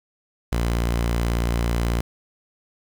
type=tone; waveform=sawtooth; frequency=58.27 Hz; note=A#1; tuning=in tune; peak=-16 dBFS; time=0.52-2.01 s; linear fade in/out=5 ms; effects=7-bit